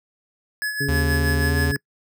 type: tone with tremolo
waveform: square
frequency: 1700 Hz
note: G#6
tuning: 40 cents sharp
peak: -22 dBFS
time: 0.62-1.76 s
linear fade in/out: 0 ms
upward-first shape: sine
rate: 6.3 Hz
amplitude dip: 55%
type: harmonic tone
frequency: 140 Hz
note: C#3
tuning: 18 cents sharp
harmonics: 1 / 2 / 3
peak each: -25 / -28 / -30 dBFS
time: 0.8-1.77 s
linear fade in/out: 10 ms
type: tone with pitch glide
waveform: square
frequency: 77.78 to 80.38 Hz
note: D#2 to E2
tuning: 0 to -43 cents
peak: -21 dBFS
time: 0.88-1.72 s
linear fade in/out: 10 ms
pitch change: +57 cents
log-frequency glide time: 1.42-1.54 s
effects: noise-tail reverb RT60 0.1 s tail -26 dB re dry